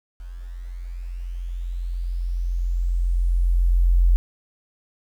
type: tone with level ramp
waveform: sine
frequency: 43.65 Hz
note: F1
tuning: in tune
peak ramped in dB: -33 to -12 dBFS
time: 0.2-4.16 s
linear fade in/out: 0 ms
effects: 9-bit